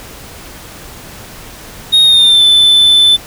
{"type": "tone with pitch glide", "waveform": "triangle", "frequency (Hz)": [3729, 3520], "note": ["A#7", "A7"], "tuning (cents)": [0, 0], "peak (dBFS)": -3, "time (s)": [1.92, 3.17], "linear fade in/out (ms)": 20, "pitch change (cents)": -100, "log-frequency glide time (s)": [2.04, 2.43], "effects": ["pink hiss -32 dBFS RMS until 3.26 s"]}